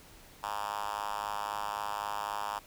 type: tone with high-pass filter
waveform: 5% pulse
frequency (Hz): 103.83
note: G#2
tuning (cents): 0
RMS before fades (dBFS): -36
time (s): 0.43-2.59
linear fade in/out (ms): 5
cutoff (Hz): 910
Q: 3.1
effects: pink hiss -55 dBFS RMS until 2.66 s